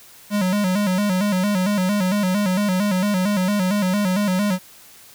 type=tone with vibrato; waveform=square; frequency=194.8 Hz; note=G3; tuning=11 cents flat; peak=-18 dBFS; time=0.3-4.59 s; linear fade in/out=50 ms; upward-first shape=square; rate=4.4 Hz; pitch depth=100 cents each way; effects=white hiss -46 dBFS RMS until 5.14 s